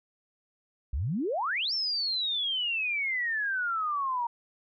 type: exponential two-way sweep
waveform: sine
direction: up then down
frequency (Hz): 57.1 to 5480 to 930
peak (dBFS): -27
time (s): 0.93-4.27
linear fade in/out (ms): 5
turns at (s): 1.73
effects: none